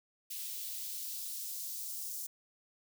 blue noise with high-pass filter sweep, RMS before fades -41 dBFS, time 0.3-2.27 s, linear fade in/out 10 ms, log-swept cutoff 2900 to 6100 Hz, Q 1.2, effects none

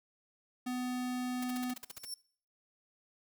square tone, 250 Hz, B3, 21 cents sharp, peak -35 dBFS, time 0.66-1.74 s, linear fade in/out 10 ms
white noise bursts, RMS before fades -44 dBFS, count 10, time 1.42-2.052 s, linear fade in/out 5 ms, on 20 ms, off 48 ms
20% pulse tone with exponential growth, 5430 Hz, F8, 50 cents flat, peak -31 dBFS, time 1.85-2.14 s, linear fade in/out 2 ms, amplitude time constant 63 ms
effects noise-tail reverb RT60 0.5 s tail -21 dB re dry

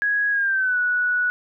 sine tone with pitch glide, 1661.2 to 1471.4 Hz, G#6 to F#6, 0 to -10 cents, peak -18 dBFS, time 0.02-1.3 s, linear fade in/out 0 ms, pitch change -210 cents, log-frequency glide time 0.31-0.78 s, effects none

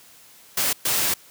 white noise bursts at uneven times, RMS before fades -22 dBFS, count 2, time 0.57-0.73 / 0.85-1.14 s, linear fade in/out 5 ms, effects white hiss -50 dBFS RMS until 1.3 s + high-pass 80 Hz 12 dB/octave

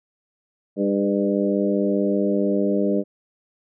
harmonic tone with a mistuned harmonic, 100.2 Hz, G2, 38 cents sharp, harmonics 2 / 3 / 4 / 5 / 6, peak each -22 / -24 / -25 / -26 / -27 dBFS, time 0.76-3.04 s, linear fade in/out 50 ms, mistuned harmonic 5, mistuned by -17 cents, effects none

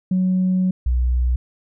sine tone pair in turn, 185 / 61.74 Hz, F#3 / B1, 0 / 0 cents, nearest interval octave + perfect fifth, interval 1900 cents, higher first, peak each -14 dBFS, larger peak neither, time 0.11-0.71 / 0.86-1.36 s, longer first, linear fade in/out 5 ms, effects tanh soft clip ceiling -12 dBFS

